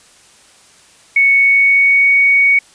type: tone with pitch glide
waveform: sine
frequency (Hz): 2217 to 2235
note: C#7 to C#7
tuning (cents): 0 to +14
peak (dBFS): -7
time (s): 1.16-2.59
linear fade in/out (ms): 5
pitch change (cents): +14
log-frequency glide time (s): 1.29-2.13
effects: white hiss -46 dBFS RMS until 2.74 s + resampled to 22050 Hz